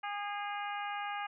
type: harmonic tone with a mistuned harmonic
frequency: 408.4 Hz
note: G#4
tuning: 29 cents flat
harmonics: 2 / 3 / 4 / 5 / 6 / 7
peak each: -38 / -42 / -44 / -46 / -48 / -49 dBFS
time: 0.03-1.27 s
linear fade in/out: 10 ms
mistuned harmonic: 5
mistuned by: +39 cents
effects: none